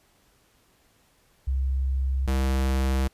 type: tone pair in turn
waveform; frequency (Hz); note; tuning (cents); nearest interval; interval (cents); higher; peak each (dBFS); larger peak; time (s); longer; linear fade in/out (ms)
sine / square; 66.2 / 66.2; C2 / C2; +21 / +21; unison; 0; neither; -22; neither; 1.47-2.27 / 2.27-3.08; second; 10
effects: pink hiss -63 dBFS RMS until 3.13 s + resampled to 32000 Hz